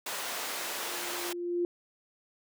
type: high-pass noise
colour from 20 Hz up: pink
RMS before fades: -36 dBFS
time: 0.06-1.33 s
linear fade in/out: 5 ms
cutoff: 600 Hz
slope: 12 dB/octave
type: tone with exponential growth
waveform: sine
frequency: 349.2 Hz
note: F4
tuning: in tune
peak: -25 dBFS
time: 0.4-1.65 s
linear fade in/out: 1 ms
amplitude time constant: 270 ms
effects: none